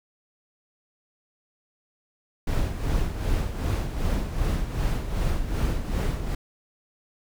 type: noise with tremolo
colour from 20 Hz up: brown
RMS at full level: -23 dBFS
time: 2.47-6.35 s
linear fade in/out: 5 ms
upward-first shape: sine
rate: 2.6 Hz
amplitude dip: 60%
effects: none